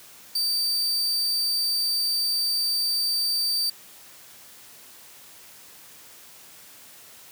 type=tone; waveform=40% pulse; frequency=4636 Hz; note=D8; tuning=23 cents flat; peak=-21 dBFS; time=0.35-3.7 s; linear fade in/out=5 ms; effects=white hiss -48 dBFS RMS until 7.31 s + high-pass 80 Hz 12 dB/octave